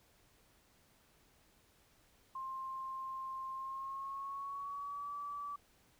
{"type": "tone with pitch glide", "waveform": "sine", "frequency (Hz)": [1057, 1152.7], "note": ["C6", "D6"], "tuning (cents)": [17, -33], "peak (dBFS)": -40, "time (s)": [2.35, 5.56], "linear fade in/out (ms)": 5, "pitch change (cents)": 150, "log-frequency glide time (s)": [3.51, 5.13], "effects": ["pink hiss -69 dBFS RMS until 5.99 s"]}